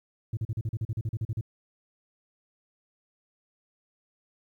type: tone bursts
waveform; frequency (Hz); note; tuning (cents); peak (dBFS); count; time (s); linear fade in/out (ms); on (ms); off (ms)
sine; 110; A2; 0; -24; 14; 0.33-1.411; 5; 41; 39
effects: tanh soft clip ceiling -26 dBFS + 11-bit